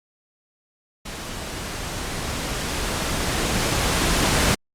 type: noise with level ramp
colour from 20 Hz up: pink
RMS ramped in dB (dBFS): -33 to -18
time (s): 1.05-4.55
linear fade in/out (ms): 10
effects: low-pass 10000 Hz 12 dB/octave + Opus 48 kbps